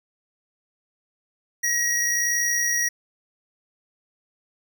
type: tone pair together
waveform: square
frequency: 1896 / 5749 Hz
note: A#6 / F8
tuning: +29 / +49 cents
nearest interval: octave + perfect fifth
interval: 1920 cents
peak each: -24 dBFS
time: 1.63-2.89 s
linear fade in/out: 10 ms
effects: none